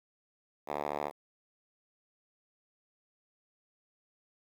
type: tone with band-pass filter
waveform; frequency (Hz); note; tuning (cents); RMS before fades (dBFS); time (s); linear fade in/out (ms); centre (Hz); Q
5% pulse; 73.42; D2; 0; -36; 0.66-1.12; 50; 820; 1.1
effects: 9-bit